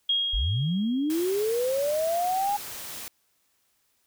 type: tone with exponential decay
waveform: sine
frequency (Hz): 3268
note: G#7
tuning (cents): -29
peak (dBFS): -20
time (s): 0.09-1.52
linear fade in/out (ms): 5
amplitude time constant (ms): 310
type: linear sweep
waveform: sine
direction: up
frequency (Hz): 36.71 to 830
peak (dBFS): -23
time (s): 0.33-2.57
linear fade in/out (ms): 10
type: noise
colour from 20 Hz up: white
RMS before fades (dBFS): -38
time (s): 1.1-3.08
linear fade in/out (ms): 0
effects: white hiss -70 dBFS RMS until 4.06 s